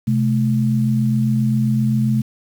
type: tone pair together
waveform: sine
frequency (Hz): 128.37 / 215.9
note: C3 / A3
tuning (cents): -33 / -33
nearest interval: major sixth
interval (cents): 900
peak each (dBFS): -17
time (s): 0.07-2.22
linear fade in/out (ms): 10
effects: 7-bit